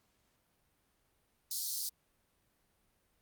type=high-pass noise; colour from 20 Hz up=pink; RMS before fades=-37 dBFS; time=1.51-1.89 s; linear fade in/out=2 ms; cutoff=4200 Hz; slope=48 dB/octave; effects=pink hiss -75 dBFS RMS until 3.21 s + Opus 48 kbps